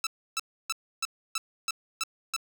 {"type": "tone bursts", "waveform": "10% pulse", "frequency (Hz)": 1318.5, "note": "E6", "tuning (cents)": 0, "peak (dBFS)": -19, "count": 8, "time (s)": [0.04, 2.364], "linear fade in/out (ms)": 2, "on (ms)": 28, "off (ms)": 300, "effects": []}